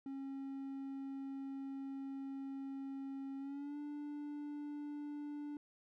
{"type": "tone with pitch glide", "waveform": "triangle", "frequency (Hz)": [272, 293.2], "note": ["C#4", "D4"], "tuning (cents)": [-33, -3], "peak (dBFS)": -40, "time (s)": [0.06, 5.57], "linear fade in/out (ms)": 2, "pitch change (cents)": 130, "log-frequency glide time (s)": [3.38, 3.78], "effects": []}